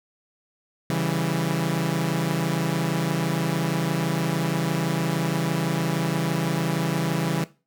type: chord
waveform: sawtooth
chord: C# diminished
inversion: none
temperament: equal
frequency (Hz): 138.59 / 164.81 / 196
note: C#3 / E3 / G3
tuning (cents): 0 / 0 / 0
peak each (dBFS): -23 / -21 / -27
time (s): 0.9-7.44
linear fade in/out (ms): 0
effects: noise-tail reverb RT60 0.3 s tail -17 dB re dry